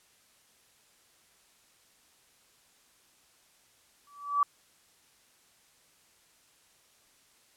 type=tone with exponential growth; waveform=sine; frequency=1151 Hz; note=D6; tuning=35 cents flat; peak=-19 dBFS; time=4.07-4.43 s; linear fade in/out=2 ms; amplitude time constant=78 ms; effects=white hiss -64 dBFS RMS until 7.56 s + low-pass 11000 Hz 12 dB/octave